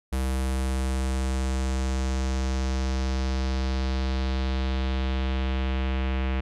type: tone with low-pass filter sweep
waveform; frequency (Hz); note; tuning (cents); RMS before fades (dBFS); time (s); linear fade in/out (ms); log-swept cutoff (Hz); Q
square; 65.41; C2; 0; -26; 0.12-6.41; 10; 11000 to 2600; 2
effects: none